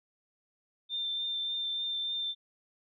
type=tone with vibrato; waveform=sine; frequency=3583 Hz; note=A7; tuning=31 cents sharp; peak=-31 dBFS; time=0.89-2.35 s; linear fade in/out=50 ms; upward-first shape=sine; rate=3.4 Hz; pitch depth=13 cents each way; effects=none